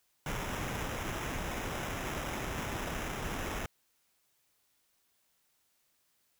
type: noise with sample-and-hold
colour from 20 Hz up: pink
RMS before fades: -37 dBFS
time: 0.26-3.66 s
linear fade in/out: 2 ms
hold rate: 4410 Hz
effects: white hiss -74 dBFS RMS until 6.39 s